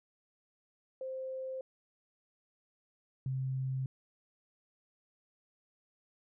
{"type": "tone pair in turn", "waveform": "sine", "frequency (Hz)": [523.3, 131.7], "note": ["C5", "C3"], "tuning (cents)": [0, 12], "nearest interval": "2 octaves", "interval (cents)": 2388, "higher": "first", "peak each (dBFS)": [-37, -32], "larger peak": "second", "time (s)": [[1.01, 1.61], [3.26, 3.86]], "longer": "neither", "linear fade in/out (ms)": 2, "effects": []}